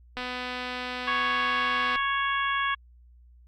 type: click train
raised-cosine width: 0.3 ms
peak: -18 dBFS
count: 448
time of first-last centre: 0.17-1.958 s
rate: 250 Hz
type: harmonic tone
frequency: 554.4 Hz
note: C#5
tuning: in tune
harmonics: 2 / 3 / 4 / 5 / 6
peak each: -27 / -29 / -34 / -36 / -36 dBFS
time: 1.07-2.75 s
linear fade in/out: 10 ms
effects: added 60 Hz sine -51 dBFS peak until 3.47 s + Opus 48 kbps